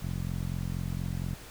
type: tone with low-pass filter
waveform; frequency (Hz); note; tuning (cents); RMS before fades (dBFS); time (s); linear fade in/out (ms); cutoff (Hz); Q
10% pulse; 44.28; F1; +25; -33; 0.02-1.35; 10; 160; 1.6
effects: pink hiss -48 dBFS RMS until 1.5 s